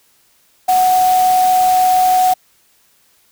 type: tone in noise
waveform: sine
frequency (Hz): 739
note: F#5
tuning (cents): -2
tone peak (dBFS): -9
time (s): 0.68-2.34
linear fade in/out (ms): 10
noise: white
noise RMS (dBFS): -25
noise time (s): 0.68-2.34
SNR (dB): +13
effects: white hiss -55 dBFS RMS until 3.31 s